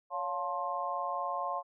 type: harmonic tone with a mistuned harmonic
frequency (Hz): 176.3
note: F3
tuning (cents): +17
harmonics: 3 / 4 / 5 / 6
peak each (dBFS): -40 / -37 / -39 / -35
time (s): 0.1-1.63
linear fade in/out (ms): 50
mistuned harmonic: 3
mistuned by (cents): +100
effects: none